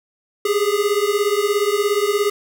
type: beating tone pair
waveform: square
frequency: 402.2 / 419.2 Hz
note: G4 / G#4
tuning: +44 / +16 cents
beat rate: 17 Hz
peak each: -20 / -20 dBFS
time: 0.45-2.3 s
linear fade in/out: 5 ms
effects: none